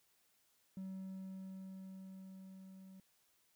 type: tone with level ramp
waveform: triangle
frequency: 190 Hz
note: F#3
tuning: 46 cents sharp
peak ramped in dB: -40 to -52 dBFS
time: 0.77-3 s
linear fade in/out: 2 ms
effects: tanh soft clip ceiling -36 dBFS + white hiss -75 dBFS RMS until 3.55 s